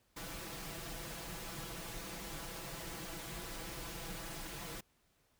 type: noise with comb filter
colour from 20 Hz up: pink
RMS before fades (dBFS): -45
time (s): 0.16-4.81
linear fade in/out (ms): 10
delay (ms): 6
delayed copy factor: +0.8
effects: pink hiss -74 dBFS RMS until 5.39 s